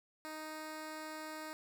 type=tone; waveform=10% pulse; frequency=311.1 Hz; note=D#4; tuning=in tune; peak=-35 dBFS; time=0.25-1.53 s; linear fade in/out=0 ms; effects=none